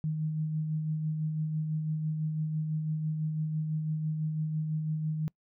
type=tone with tremolo; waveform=sine; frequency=155.56 Hz; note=D#3; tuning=in tune; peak=-27 dBFS; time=0.04-5.28 s; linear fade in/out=0 ms; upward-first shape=sine; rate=6 Hz; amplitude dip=35%; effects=noise-tail reverb RT60 0.1 s tail -25 dB re dry